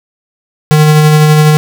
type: tone with tremolo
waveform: square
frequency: 152.7 Hz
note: D#3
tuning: 32 cents flat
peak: -3 dBFS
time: 0.71-1.57 s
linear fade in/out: 0 ms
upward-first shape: sine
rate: 12 Hz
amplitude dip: 25%
effects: none